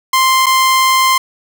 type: tone with dropouts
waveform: sawtooth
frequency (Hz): 1047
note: C6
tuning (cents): +1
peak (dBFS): -5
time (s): 0.13-1.18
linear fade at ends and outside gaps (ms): 5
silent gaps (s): 0.46-0.465
effects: none